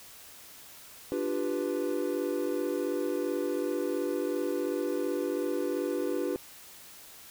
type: chord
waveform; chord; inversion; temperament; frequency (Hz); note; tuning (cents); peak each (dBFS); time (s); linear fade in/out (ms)
triangle; G dominant seventh; second; equal; 293.7 / 349.2 / 392 / 493.9; D4 / F4 / G4 / B4; 0 / 0 / 0 / 0; -32; 1.12-6.36; 0
effects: white hiss -50 dBFS RMS until 7.3 s